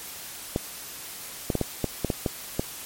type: clicks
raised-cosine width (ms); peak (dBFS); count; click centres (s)
2; -10; 9; 0.561 / 1.502 / 1.553 / 1.613 / 1.843 / 2.047 / 2.102 / 2.262 / 2.595
effects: white hiss -39 dBFS RMS until 2.85 s + MP3 64 kbps